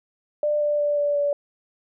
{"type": "tone with pitch steps", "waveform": "sine", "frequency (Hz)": [595, 590.2, 585.5, 580.7, 576.1], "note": ["D5", "D5", "D5", "D5", "D5"], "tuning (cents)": [22, 8, -5, -20, -33], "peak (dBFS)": -19, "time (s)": [0.43, 1.33], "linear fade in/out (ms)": 2, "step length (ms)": 180, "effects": []}